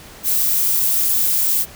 violet noise, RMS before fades -17 dBFS, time 0.23-1.66 s, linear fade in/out 50 ms, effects pink hiss -40 dBFS RMS until 1.75 s

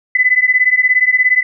sine beating tone pair, 2000 / 2017 Hz, B6 / B6, +21 / +36 cents, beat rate 17 Hz, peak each -12 dBFS, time 0.15-1.43 s, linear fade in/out 5 ms, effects none

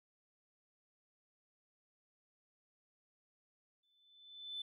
sine tone with exponential growth, 3516 Hz, A7, 2 cents flat, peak -38 dBFS, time 3.83-4.62 s, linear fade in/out 5 ms, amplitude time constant 170 ms, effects tanh soft clip ceiling -34 dBFS

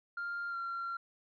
sine tone with pitch glide, 1398 to 1373.2 Hz, F6 to F6, +1 to -30 cents, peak -34 dBFS, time 0.17-0.97 s, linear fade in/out 5 ms, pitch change -31 cents, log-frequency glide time 0.49-0.56 s, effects tanh soft clip ceiling -33 dBFS

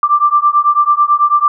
sine beating tone pair, 1174.7 / 1183.8 Hz, D6 / D6, 0 / +13 cents, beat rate 9.1 Hz, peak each -11 dBFS, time 0.03-1.48 s, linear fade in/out 2 ms, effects none

